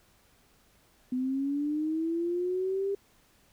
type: linear sweep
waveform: sine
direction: up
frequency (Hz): 250 to 400.5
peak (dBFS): -27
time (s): 1.12-2.95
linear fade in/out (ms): 5
effects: pink hiss -64 dBFS RMS until 3.52 s